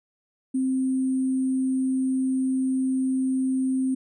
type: tone with sample-and-hold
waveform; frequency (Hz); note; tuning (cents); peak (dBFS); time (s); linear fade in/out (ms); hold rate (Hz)
sine; 261.6; C4; 0; -21; 0.54-3.95; 10; 8820
effects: resampled to 32000 Hz